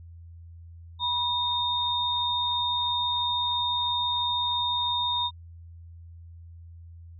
sine tone pair together, 974 / 3677 Hz, B5 / A#7, -24 / -24 cents, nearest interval octave + major seventh, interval 2300 cents, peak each -28 / -26 dBFS, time 0.99-5.31 s, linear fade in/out 50 ms, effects added 84 Hz sine -43 dBFS peak until 7.19 s

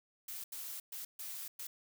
blue noise bursts at uneven times, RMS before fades -44 dBFS, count 5, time 0.28-0.44 / 0.52-0.8 / 0.92-1.05 / 1.19-1.48 / 1.59-1.67 s, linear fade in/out 5 ms, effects none

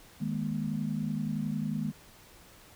sine chord, D# suspended fourth, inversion none, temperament equal with one note detuned, 155.56 / 207.7 / 238.5 Hz, D#3 / G#3 / A#3, 0 / 0 / +40 cents, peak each -34 / -33 / -35 dBFS, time 0.2-1.92 s, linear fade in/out 20 ms, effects pink hiss -55 dBFS RMS until 2.75 s

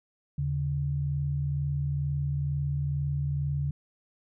sine tone pair together, 79.53 / 141.7 Hz, D#2 / C#3, +38 / +38 cents, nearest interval minor seventh, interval 1000 cents, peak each -33 / -27 dBFS, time 0.38-3.71 s, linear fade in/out 5 ms, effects none

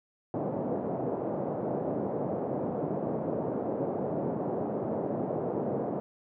white band-pass noise, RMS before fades -32 dBFS, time 0.34-6 s, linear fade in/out 0 ms, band 130 to 640 Hz, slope 24 dB/octave, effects none

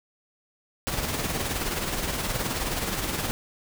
pink noise with tremolo, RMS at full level -27 dBFS, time 0.87-3.31 s, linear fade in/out 0 ms, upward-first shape sine, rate 19 Hz, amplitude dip 45%, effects none

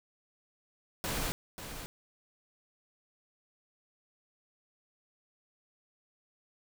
pink noise with echo, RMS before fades -34 dBFS, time 1.04-1.32 s, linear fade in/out 0 ms, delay 540 ms, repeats 1, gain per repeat -9 dB, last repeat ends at 1.86 s, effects none

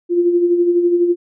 sine tone with tremolo, 348.6 Hz, F4, 3 cents flat, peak -9 dBFS, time 0.09-1.16 s, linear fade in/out 50 ms, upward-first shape sine, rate 12 Hz, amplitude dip 50%, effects none

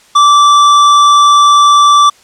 sine tone with tanh clipping, 1165 Hz, D6, 14 cents flat, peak -5 dBFS, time 0.15-2.1 s, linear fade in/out 10 ms, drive 15 dB, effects white hiss -44 dBFS RMS until 2.23 s + low-pass 8000 Hz 12 dB/octave

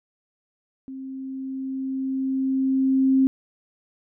sine tone with level ramp, 265.5 Hz, C4, 25 cents sharp, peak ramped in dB -33 to -14 dBFS, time 0.88-3.27 s, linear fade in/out 0 ms, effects none

